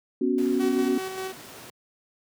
sine chord, B suspended second, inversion none, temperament equal, 246.9 / 277.2 / 370 Hz, B3 / C#4 / F#4, 0 / 0 / 0 cents, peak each -25 dBFS, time 0.21-0.98 s, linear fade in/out 5 ms
pink noise, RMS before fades -43 dBFS, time 0.38-1.7 s, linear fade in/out 2 ms
sawtooth tone with tremolo, 378 Hz, F#4, 37 cents sharp, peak -26 dBFS, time 0.59-1.33 s, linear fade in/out 20 ms, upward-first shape square, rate 5.1 Hz, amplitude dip 35%
effects high-pass 150 Hz 12 dB/octave

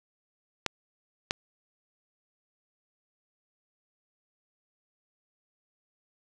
clicks, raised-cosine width 0.2 ms, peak -9 dBFS, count 2, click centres 0.663 / 1.309 s, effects none

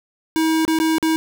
square tone with dropouts, 320 Hz, D#4, 49 cents sharp, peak -16 dBFS, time 0.36-1.16 s, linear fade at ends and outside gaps 0 ms, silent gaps 0.651-0.679 / 0.788-0.8 / 0.983-1.027 s, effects none

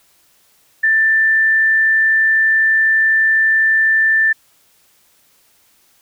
sine tone, 1774 Hz, A6, 14 cents sharp, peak -10 dBFS, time 0.83-4.33 s, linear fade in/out 10 ms, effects white hiss -55 dBFS RMS until 6.01 s

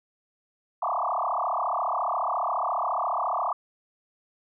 sine tone with frequency modulation, 932.3 Hz, A#5, in tune, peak -24 dBFS, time 0.82-3.53 s, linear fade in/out 5 ms, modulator 34.4 Hz, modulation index 7.8, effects none

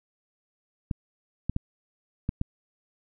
clicks, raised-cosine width 5 ms, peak -14 dBFS, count 5, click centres 0.912 / 1.496 / 1.564 / 2.291 / 2.414 s, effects none

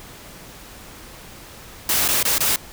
white noise with dropouts, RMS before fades -19 dBFS, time 1.89-2.56 s, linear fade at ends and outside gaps 2 ms, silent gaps 2.08-2.086 / 2.229-2.251 / 2.382-2.405 s, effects pink hiss -41 dBFS RMS until 2.72 s

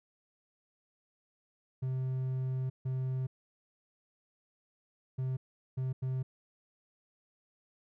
triangle tone bursts at uneven times, 130 Hz, C3, 11 cents flat, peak -29 dBFS, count 5, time 1.82-2.7 / 2.85-3.27 / 5.18-5.37 / 5.77-5.93 / 6.02-6.23 s, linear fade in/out 10 ms, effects none

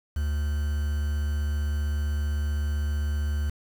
triangle tone with quantisation, 73.7 Hz, D2, 7 cents sharp, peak -22 dBFS, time 0.16-3.5 s, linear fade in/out 5 ms, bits 7, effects none

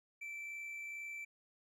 triangle tone with amplitude modulation, 2331 Hz, D7, 14 cents flat, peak -40 dBFS, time 0.21-1.25 s, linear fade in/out 10 ms, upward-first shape sine, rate 62.2 Hz, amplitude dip 25%, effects none

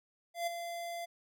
square tone with ADSR envelope, 686 Hz, F5, 31 cents flat, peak -31 dBFS, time 0.34-1.06 s, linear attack 130 ms, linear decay 12 ms, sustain -8 dB, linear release 17 ms, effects none

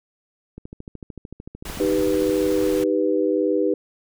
click train, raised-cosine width 3 ms, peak -23 dBFS, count 24, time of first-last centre 0.58-2.296 s, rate 13.4 Hz
pink noise, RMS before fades -34 dBFS, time 1.65-2.84 s, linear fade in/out 5 ms
sine chord, Eb augmented, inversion none, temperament equal, 311.1 / 392 / 493.9 Hz, Eb4 / G4 / B4, 0 / 0 / 0 cents, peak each -22 dBFS, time 1.8-3.74 s, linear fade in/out 2 ms
effects none

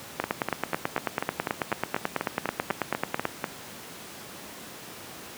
two click trains, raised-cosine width 0.5 ms, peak -11 / -9 dBFS, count 14 / 29, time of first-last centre 0.24-3.442 / 0.2-3.253 s, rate 4.06 / 9.17 Hz, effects pink hiss -42 dBFS RMS until 5.37 s + high-pass 150 Hz 12 dB/octave

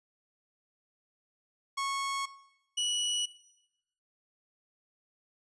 sawtooth tone pair in turn, 1100 / 2937 Hz, C#6 / F#7, -14 / -13 cents, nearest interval octave + perfect fourth, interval 1701 cents, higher second, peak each -27 / -25 dBFS, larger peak second, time 1.77-2.26 / 2.77-3.26 s, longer neither, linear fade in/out 10 ms, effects noise-tail reverb RT60 0.9 s tail -18 dB re dry + resampled to 22050 Hz

